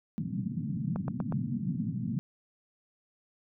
pink band-pass noise, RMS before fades -33 dBFS, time 0.18-2.19 s, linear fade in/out 0 ms, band 120 to 240 Hz, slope 48 dB/octave
click train, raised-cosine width 1 ms, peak -22 dBFS, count 4, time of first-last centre 0.96-1.324 s, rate 8.25 Hz
effects none

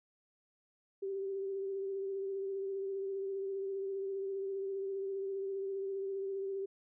sine tone with vibrato, 390 Hz, G4, 9 cents flat, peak -35 dBFS, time 1.02-6.66 s, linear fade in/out 10 ms, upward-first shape triangle, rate 15 Hz, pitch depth 30 cents each way, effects none

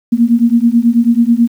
sine beating tone pair, 230.1 / 239.3 Hz, A#3 / A#3, -22 / +46 cents, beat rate 9.2 Hz, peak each -10 dBFS, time 0.12-1.48 s, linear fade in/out 10 ms, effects 7-bit

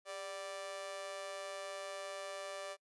sawtooth tone with amplitude modulation, 586 Hz, D5, 4 cents flat, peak -35 dBFS, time 0.05-2.77 s, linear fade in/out 50 ms, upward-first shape sine, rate 183 Hz, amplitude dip 75%, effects noise-tail reverb RT60 0.1 s tail -25 dB re dry + resampled to 24000 Hz

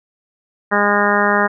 harmonic tone, 204.7 Hz, G#3, 25 cents flat, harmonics 1 / 2 / 3 / 4 / 5 / 6 / 7 / 8 / 9, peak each -21 / -21 / -21 / -21 / -21 / -21 / -21 / -21 / -21 dBFS, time 0.71-1.48 s, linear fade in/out 20 ms, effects none

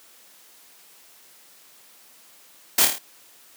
white noise with echo, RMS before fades -17 dBFS, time 2.78-2.85 s, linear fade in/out 5 ms, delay 27 ms, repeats 5, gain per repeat -4 dB, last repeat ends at 2.985 s, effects white hiss -52 dBFS RMS until 3.56 s + high-pass 200 Hz 12 dB/octave

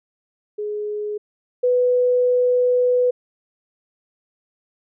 sine tone pair in turn, 418.9 / 495.9 Hz, G#4 / B4, +15 / +7 cents, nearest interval minor third, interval 292 cents, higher second, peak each -23 / -14 dBFS, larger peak second, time 0.58-1.18 / 1.63-3.11 s, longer second, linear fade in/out 10 ms, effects none

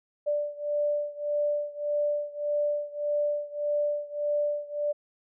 sine beating tone pair, 587.3 / 589 Hz, D5 / D5, 0 / +5 cents, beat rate 1.7 Hz, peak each -28 / -30 dBFS, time 0.26-4.93 s, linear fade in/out 20 ms, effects none

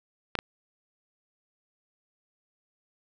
clicks, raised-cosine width 0.3 ms, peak -11 dBFS, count 2, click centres 0.353 / 0.389 s, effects none

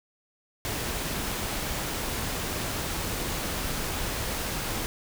pink noise, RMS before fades -31 dBFS, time 0.65-4.86 s, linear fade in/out 0 ms, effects none

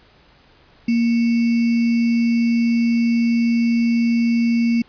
sine tone with sample-and-hold, 233.1 Hz, A#3, in tune, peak -14 dBFS, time 0.88-4.82 s, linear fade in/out 5 ms, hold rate 2450 Hz, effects pink hiss -52 dBFS RMS until 4.88 s + resampled to 11025 Hz

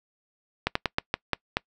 slowing click train, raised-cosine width 0.3 ms, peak -7 dBFS, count 7, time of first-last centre 0.67-1.569 s, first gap 84 ms, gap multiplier 1.23, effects noise-tail reverb RT60 0.1 s tail -25 dB re dry

